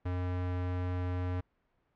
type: tone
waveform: square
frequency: 90.2 Hz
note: F#2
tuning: 44 cents flat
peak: -32 dBFS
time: 0.05-1.41 s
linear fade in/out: 10 ms
effects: pink hiss -75 dBFS RMS until 1.95 s + low-pass 2000 Hz 12 dB/octave